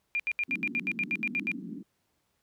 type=tone bursts; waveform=sine; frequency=2400 Hz; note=D7; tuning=37 cents sharp; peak=-26 dBFS; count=12; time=0.15-1.516 s; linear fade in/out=0 ms; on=46 ms; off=74 ms
type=band-pass noise; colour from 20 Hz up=pink; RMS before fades=-40 dBFS; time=0.48-1.83 s; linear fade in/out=10 ms; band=180 to 310 Hz; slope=48 dB/octave
effects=pink hiss -75 dBFS RMS until 2.42 s + high-pass 60 Hz 12 dB/octave